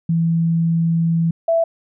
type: tone pair in turn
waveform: sine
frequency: 165.8 / 663.2 Hz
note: E3 / E5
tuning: +10 / +10 cents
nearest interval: 2 octaves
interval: 2400 cents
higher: second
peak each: -14 / -13 dBFS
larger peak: second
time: 0.09-1.31 / 1.48-1.64 s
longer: first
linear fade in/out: 5 ms
effects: none